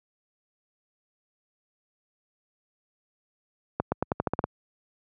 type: accelerating click train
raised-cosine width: 1 ms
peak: -10 dBFS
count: 9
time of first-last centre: 3.8-4.44 s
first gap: 120 ms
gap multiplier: 0.88
effects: high-pass 80 Hz 12 dB/octave